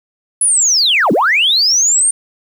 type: linear two-way sweep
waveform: sine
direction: down then up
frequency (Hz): 10300 to 164.81 to 8980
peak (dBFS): -8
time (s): 0.41-2.11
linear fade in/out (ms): 5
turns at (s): 1.12
effects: tanh soft clip ceiling -4 dBFS + 7-bit